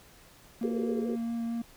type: tone with vibrato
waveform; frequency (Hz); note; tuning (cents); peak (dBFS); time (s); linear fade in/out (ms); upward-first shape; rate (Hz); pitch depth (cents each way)
triangle; 232; A#3; -8; -28; 0.61-1.62; 5; sine; 4.5; 9
type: band-pass noise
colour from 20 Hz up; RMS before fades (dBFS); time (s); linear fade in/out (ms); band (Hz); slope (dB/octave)
pink; -34; 0.63-1.16; 0; 370 to 480; 96
effects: pink hiss -56 dBFS RMS until 1.76 s